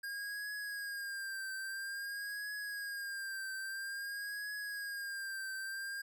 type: tone with vibrato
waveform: square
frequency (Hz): 1615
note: G#6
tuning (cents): -49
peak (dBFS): -40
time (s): 0.03-6.02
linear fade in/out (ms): 10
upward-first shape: triangle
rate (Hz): 0.5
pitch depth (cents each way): 67
effects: none